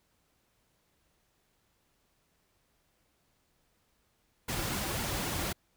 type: noise with flanger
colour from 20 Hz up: pink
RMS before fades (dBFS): -34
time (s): 4.48-5.53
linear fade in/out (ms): 10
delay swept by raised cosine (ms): 1.6 to 4.7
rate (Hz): 3.8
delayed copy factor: -0.5
effects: pink hiss -73 dBFS RMS until 5.76 s